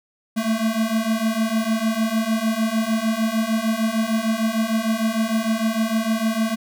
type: beating tone pair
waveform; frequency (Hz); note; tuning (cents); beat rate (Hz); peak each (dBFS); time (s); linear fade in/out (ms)
square; 218.6 / 225.2; A3 / A3; -11 / +40; 6.6; -24 / -22; 0.36-6.56; 20
effects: none

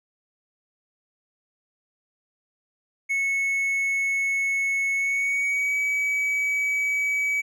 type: tone with pitch glide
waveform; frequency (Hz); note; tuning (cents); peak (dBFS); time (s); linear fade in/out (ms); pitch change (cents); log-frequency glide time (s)
triangle; 2200 to 2279; C#7 to C#7; -14 to +47; -20; 3.09-7.42; 20; +61; 4.95-5.78
effects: none

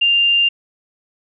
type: tone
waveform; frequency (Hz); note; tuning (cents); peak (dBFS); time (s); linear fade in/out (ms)
sine; 2794; F7; 0; -11; 0.01-0.49; 10
effects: none

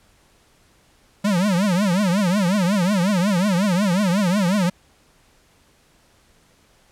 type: tone with vibrato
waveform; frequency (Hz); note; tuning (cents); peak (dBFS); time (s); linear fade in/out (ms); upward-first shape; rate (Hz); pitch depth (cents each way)
square; 190.5; G3; -49; -17; 1.24-4.7; 10; triangle; 5.5; 230
effects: pink hiss -57 dBFS RMS until 6.91 s + low-pass 11000 Hz 12 dB/octave

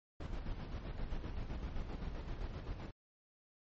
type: noise with tremolo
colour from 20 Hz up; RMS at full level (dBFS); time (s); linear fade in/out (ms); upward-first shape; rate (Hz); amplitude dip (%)
brown; -40; 0.2-2.91; 5; square; 7.7; 45
effects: low-pass 5000 Hz 12 dB/octave + MP3 32 kbps

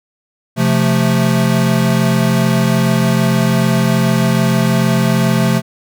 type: chord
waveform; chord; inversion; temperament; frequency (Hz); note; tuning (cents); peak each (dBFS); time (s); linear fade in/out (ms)
square; F major; second; equal with one note detuned; 130.81 / 173.31 / 220; C3 / F3 / A3; 0 / -13 / 0; -16; 0.56-5.62; 50
effects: none

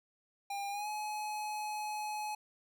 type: tone with pitch glide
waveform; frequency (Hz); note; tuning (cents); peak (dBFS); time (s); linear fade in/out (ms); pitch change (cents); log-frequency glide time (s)
square; 802 to 847.2; G5 to G#5; +39 to +34; -37; 0.5-2.35; 5; +95; 0.7-0.88
effects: none

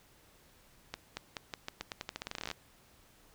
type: accelerating click train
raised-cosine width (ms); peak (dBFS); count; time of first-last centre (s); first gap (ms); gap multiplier
0.2; -20; 22; 0.94-2.514; 230; 0.86
effects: pink hiss -63 dBFS RMS until 3.34 s

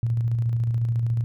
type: tone with tremolo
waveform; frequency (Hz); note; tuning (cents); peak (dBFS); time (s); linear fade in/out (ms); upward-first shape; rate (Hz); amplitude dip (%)
sine; 116.54; A#2; 0; -19; 0.03-1.24; 0; square; 14; 30
effects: none

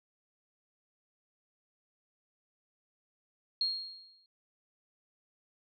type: tone with exponential decay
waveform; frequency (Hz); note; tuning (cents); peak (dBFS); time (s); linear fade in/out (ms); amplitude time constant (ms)
sine; 4259; C8; +30; -26; 3.61-4.26; 2; 140
effects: none

